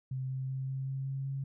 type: tone with pitch steps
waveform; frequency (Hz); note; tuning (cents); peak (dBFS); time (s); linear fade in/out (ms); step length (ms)
sine; 130.81 / 131.72 / 132.64 / 133.56 / 134.49 / 135.42 / 136.36; C3 / C3 / C3 / C3 / C3 / C#3 / C#3; 0 / +12 / +24 / +36 / +48 / -40 / -28; -33; 0.11-1.44; 5; 190
effects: none